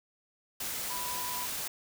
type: tone in noise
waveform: sine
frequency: 987.8 Hz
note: B5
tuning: in tune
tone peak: -38 dBFS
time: 0.9-1.46 s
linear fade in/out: 5 ms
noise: white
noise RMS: -36 dBFS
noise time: 0.6-1.68 s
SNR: -5 dB
effects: none

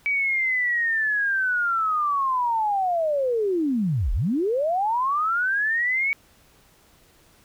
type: linear two-way sweep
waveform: sine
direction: down then up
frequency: 2291 to 32.7 to 2256 Hz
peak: -20 dBFS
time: 0.06-6.13 s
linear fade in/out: 0 ms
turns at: 4.13 s
effects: pink hiss -57 dBFS RMS until 7.44 s

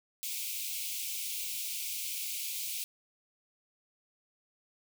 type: high-pass noise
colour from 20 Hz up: white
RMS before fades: -37 dBFS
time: 0.23-2.84 s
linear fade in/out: 0 ms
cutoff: 2200 Hz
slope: 96 dB/octave
effects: none

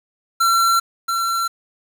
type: tone pair in turn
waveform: square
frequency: 1357 / 1357 Hz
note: E6 / E6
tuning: +50 / +50 cents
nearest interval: unison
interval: 0 cents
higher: neither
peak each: -14 / -19 dBFS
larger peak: first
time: 0.4-0.8 / 1.08-1.48 s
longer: neither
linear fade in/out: 10 ms
effects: 7-bit

